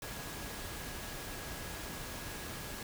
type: tone in noise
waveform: sine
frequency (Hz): 1661.2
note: G#6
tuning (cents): 0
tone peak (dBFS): -53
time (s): 0.02-2.83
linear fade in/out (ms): 2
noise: pink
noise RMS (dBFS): -43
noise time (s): 0.02-2.83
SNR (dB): -13
effects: none